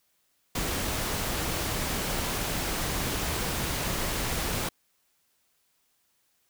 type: noise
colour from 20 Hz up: pink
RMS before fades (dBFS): -30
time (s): 0.55-4.69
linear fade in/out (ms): 5
effects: white hiss -71 dBFS RMS until 6.49 s